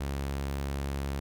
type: tone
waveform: sawtooth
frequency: 69.3 Hz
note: C#2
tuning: in tune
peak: -27 dBFS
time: 0-1.2 s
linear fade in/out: 10 ms
effects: none